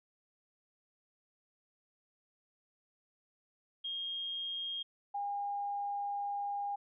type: tone pair in turn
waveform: sine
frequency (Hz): 3238 / 809.5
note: G#7 / G#5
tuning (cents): -45 / -45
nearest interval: 2 octaves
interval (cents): 2400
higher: first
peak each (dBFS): -36 / -34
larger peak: second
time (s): 3.84-4.83 / 5.14-6.76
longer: second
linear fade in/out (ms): 10
effects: none